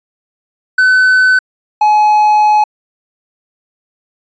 triangle tone pair in turn, 1512 / 846.5 Hz, F#6 / G#5, +37 / +33 cents, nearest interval minor seventh, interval 1004 cents, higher first, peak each -4 dBFS, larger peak neither, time 0.78-1.39 / 1.81-2.64 s, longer second, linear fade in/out 5 ms, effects resampled to 16000 Hz

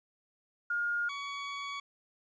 sine / 20% pulse tone pair in turn, 1420 / 1127.1 Hz, F6 / C#6, +28 / +28 cents, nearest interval major third, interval 400 cents, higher first, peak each -29 / -32 dBFS, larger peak first, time 0.7-1.09 / 1.09-1.8 s, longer second, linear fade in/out 5 ms, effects resampled to 16000 Hz + 11-bit

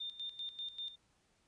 sine tone with tremolo, 3614 Hz, A7, 46 cents sharp, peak -39 dBFS, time 0-0.96 s, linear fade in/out 10 ms, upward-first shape square, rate 5.1 Hz, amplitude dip 75%, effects pink hiss -74 dBFS RMS until 1.47 s + resampled to 22050 Hz

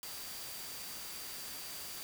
sine tone in noise, 4700 Hz, D8, 1 cent sharp, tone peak -51 dBFS, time 0.03-2.03 s, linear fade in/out 0 ms, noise white, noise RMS -45 dBFS, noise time 0.03-2.03 s, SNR -9 dB, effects none

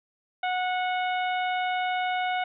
harmonic tone, 733 Hz, F#5, 16 cents flat, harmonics 1 / 2 / 3 / 4 / 5, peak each -26 / -33 / -34 / -39 / -42 dBFS, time 0.43-2.44 s, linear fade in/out 5 ms, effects none

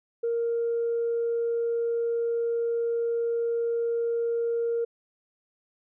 sine tone, 466.2 Hz, A#4, in tune, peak -23 dBFS, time 0.23-4.85 s, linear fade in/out 10 ms, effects tanh soft clip ceiling -20 dBFS

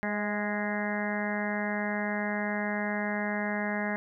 harmonic tone with a mistuned harmonic, 207.3 Hz, G#3, 3 cents flat, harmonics 1 / 2 / 3 / 4 / 5 / 6 / 7 / 8 / 9 / 10, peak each -32 / -40 / -36 / -38 / -43 / -47 / -43 / -37 / -38 / -40 dBFS, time 0.03-3.96 s, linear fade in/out 0 ms, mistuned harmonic 3, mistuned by +23 cents, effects none

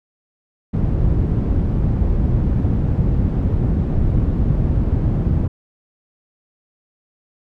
white low-pass noise, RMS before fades -17 dBFS, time 0.73-5.48 s, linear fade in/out 10 ms, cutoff 130 Hz, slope 12 dB/octave, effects none

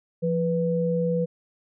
sine tone pair together, 171.6 / 492.7 Hz, F3 / B4, -30 / -4 cents, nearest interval octave + tritone, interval 1826 cents, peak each -24 dBFS, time 0.22-1.26 s, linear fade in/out 20 ms, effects none

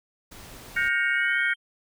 pink noise, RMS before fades -44 dBFS, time 0.31-0.89 s, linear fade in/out 10 ms
triangle tone with pitch glide, 2800 to 3161 Hz, F7 to G7, +4 to +14 cents, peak -37 dBFS, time 0.74-1.56 s, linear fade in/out 50 ms, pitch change +210 cents, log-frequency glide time 1.12-1.41 s
sine chord, G half-diminished seventh, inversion third, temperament equal with one note detuned, 1432 / 1568 / 1864.7 / 2217 Hz, F6 / G6 / Bb6 / Db7, +43 / 0 / 0 / 0 cents, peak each -27 dBFS, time 0.76-1.54 s, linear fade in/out 10 ms
effects none

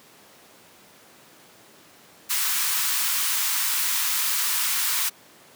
white high-pass noise, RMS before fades -24 dBFS, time 2.29-5.1 s, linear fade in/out 20 ms, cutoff 930 Hz, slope 48 dB/octave, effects pink hiss -51 dBFS RMS until 5.55 s + high-pass 200 Hz 12 dB/octave

